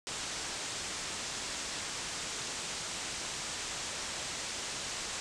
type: low-pass noise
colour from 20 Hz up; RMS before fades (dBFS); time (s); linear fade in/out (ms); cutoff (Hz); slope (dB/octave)
white; -39; 0.07-5.2; 0; 8300; 48
effects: none